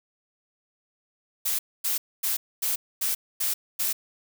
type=noise bursts; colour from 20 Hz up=blue; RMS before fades=-26 dBFS; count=7; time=1.45-3.93 s; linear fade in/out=10 ms; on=140 ms; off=250 ms; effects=none